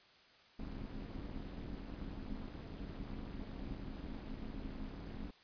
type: noise with amplitude modulation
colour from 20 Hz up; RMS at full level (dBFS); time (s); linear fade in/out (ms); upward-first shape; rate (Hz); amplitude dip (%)
brown; -41; 0.59-5.31; 5; sine; 236; 100
effects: white hiss -64 dBFS RMS until 5.43 s + resampled to 11025 Hz